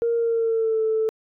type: tone with pitch glide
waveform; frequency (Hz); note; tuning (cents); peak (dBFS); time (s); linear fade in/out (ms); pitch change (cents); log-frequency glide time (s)
sine; 466.2 to 440.3; A#4 to A4; 0 to +1; -18; 0.02-1.09; 0; -99; 0.16-0.82
effects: tanh soft clip ceiling -14 dBFS